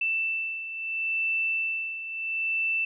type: beating tone pair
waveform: sine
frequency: 2660 / 2660.74 Hz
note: E7 / E7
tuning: +15 / +16 cents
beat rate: 0.74 Hz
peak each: -33 / -27 dBFS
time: 0.01-2.85 s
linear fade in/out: 5 ms
effects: none